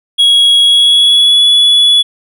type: tone with pitch glide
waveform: triangle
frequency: 3322 to 3408 Hz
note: G#7 to G#7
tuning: 0 to +44 cents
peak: -3 dBFS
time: 0.18-2.03 s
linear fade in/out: 20 ms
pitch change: +44 cents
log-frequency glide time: 0.62-1.46 s
effects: none